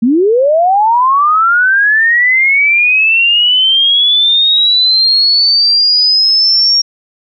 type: linear sweep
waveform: sine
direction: up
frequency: 216.1 to 5588 Hz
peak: -6 dBFS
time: 0.02-6.82 s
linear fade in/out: 10 ms
effects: none